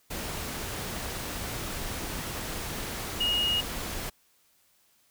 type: tone in noise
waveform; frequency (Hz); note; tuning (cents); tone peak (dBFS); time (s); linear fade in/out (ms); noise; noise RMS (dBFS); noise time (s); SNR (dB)
sine; 2871; F7; +47; -24; 3.2-3.61; 10; pink; -35; 0.1-4.1; +8
effects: white hiss -66 dBFS RMS until 5.1 s